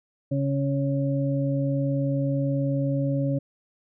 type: harmonic tone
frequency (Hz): 138.59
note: C#3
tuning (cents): 0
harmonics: 1 / 2 / 4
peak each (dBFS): -24 / -27 / -30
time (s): 0.31-3.39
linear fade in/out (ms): 10
effects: none